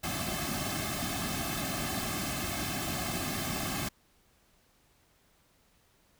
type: noise with comb filter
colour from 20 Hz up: pink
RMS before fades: -34 dBFS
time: 0.03-3.89 s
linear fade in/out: 10 ms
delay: 2.1 ms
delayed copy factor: -0.95
effects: pink hiss -67 dBFS RMS until 6.19 s